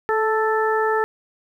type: harmonic tone with a mistuned harmonic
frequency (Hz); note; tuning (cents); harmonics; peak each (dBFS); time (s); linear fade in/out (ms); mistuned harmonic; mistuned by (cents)
440; A4; 0; 1 / 2 / 3 / 4; -20 / -23 / -25 / -26; 0.09-1.04; 0; 1; -17
effects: 9-bit